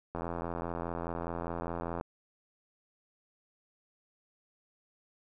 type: click train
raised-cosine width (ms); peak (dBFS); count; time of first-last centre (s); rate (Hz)
1; -22; 159; 0.15-2.011; 84.9
effects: none